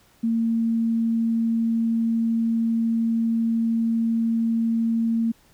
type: tone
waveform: sine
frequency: 228.2 Hz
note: A#3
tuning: 37 cents flat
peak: -19 dBFS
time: 0.23-5.32 s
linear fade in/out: 10 ms
effects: pink hiss -58 dBFS RMS until 5.53 s